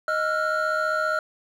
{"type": "tone cluster", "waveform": "triangle", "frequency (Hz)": [623, 1354, 1429], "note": ["D#5", "E6", "F6"], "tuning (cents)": [2, 46, 39], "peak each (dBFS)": -24, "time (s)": [0.08, 1.19], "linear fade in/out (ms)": 2, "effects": ["tanh soft clip ceiling -12 dBFS"]}